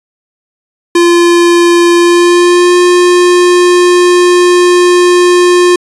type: tone with pitch glide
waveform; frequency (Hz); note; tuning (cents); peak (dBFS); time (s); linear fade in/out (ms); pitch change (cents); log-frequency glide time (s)
square; 345.2 to 355.5; F4 to F4; -20 to +31; -4; 0.95-5.76; 5; +51; 1.97-2.77
effects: resampled to 24000 Hz